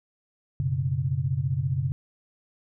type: chord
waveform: sine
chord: F# suspended fourth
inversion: none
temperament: equal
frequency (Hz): 92.5 / 123.47 / 138.59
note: F#2 / B2 / C#3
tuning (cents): 0 / 0 / 0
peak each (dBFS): -31 / -28 / -26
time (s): 0.6-1.92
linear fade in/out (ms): 0
effects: none